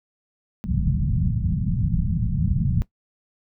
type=low-pass noise; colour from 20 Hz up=white; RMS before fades=-22 dBFS; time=0.64-2.82 s; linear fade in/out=0 ms; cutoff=190 Hz; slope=48 dB/octave; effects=noise-tail reverb RT60 0.1 s tail -18 dB re dry